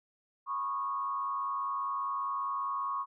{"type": "tone with frequency modulation", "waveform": "sine", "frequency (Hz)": 1100, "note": "C#6", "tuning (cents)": -14, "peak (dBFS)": -31, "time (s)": [0.46, 3.06], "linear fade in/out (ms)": 50, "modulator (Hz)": 105, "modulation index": 0.8, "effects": []}